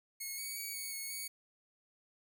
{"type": "tone with pitch steps", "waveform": "5% pulse", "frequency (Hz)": [2177, 2242, 2263, 2228, 2197, 2235], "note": ["C#7", "C#7", "C#7", "C#7", "C#7", "C#7"], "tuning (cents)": [-32, 19, 35, 8, -16, 14], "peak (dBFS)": -30, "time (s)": [0.2, 1.28], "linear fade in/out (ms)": 10, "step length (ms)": 180, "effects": []}